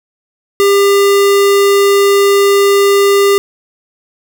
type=tone; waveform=square; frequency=400 Hz; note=G4; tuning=35 cents sharp; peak=-7 dBFS; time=0.6-3.38 s; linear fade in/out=0 ms; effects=none